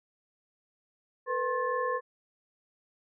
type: tone cluster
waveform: sine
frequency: 457.5 / 501 / 1066 / 1744 Hz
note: A#4 / B4 / C6 / A6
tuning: -32 / +25 / +32 / -16 cents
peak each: -37 / -31 / -31 / -37 dBFS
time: 1.26-2.01 s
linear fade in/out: 50 ms
effects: none